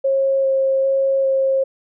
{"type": "tone with pitch steps", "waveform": "sine", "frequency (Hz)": [541, 536, 541, 536], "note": ["C#5", "C5", "C#5", "C5"], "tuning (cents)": [-42, 42, -42, 42], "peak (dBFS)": -14, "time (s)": [0.04, 1.64], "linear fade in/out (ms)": 10, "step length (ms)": 400, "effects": []}